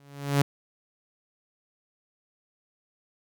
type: tone with exponential growth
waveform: sawtooth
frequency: 141.3 Hz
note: C#3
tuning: 34 cents sharp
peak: -13 dBFS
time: 0-0.42 s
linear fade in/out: 2 ms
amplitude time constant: 91 ms
effects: none

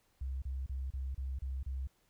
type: tone bursts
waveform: sine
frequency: 66.2 Hz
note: C2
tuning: 21 cents sharp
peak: -34 dBFS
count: 7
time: 0.21-1.872 s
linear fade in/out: 5 ms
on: 210 ms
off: 32 ms
effects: tanh soft clip ceiling -31 dBFS + pink hiss -73 dBFS RMS until 2.09 s

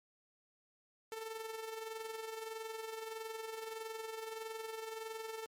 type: tone with amplitude modulation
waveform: sawtooth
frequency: 444.7 Hz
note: A4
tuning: 18 cents sharp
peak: -36 dBFS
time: 1.12-5.46 s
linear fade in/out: 0 ms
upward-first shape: sine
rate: 21.6 Hz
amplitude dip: 55%
effects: MP3 64 kbps

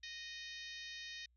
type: harmonic tone with a mistuned harmonic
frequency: 620 Hz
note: D#5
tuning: 6 cents flat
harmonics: 3 / 4 / 5 / 6 / 7 / 8 / 9 / 10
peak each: -51 / -54 / -56 / -51 / -56 / -59 / -58 / -63 dBFS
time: 0.03-1.26 s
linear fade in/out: 5 ms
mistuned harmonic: 5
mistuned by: -18 cents
effects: added 60 Hz sine -70 dBFS peak until 1.36 s

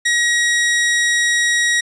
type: tone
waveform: sawtooth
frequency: 1900 Hz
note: A#6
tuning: 33 cents sharp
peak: -10 dBFS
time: 0.05-1.81 s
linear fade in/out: 10 ms
effects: resampled to 22050 Hz

